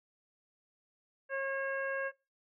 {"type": "harmonic tone", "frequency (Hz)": 543, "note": "C#5", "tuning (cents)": -36, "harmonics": [1, 2, 3, 4, 5], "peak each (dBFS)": [-35, -44, -36, -50, -50], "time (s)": [1.29, 2.12], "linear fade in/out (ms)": 50, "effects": ["noise-tail reverb RT60 0.3 s tail -23 dB re dry"]}